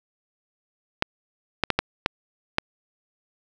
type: clicks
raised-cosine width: 0.3 ms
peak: -3 dBFS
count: 6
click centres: 1.024 / 1.637 / 1.703 / 1.79 / 2.061 / 2.584 s
effects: none